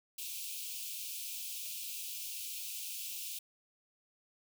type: high-pass noise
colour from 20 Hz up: white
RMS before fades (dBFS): -42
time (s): 0.18-3.39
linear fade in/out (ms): 5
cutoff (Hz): 2400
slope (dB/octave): 96
effects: none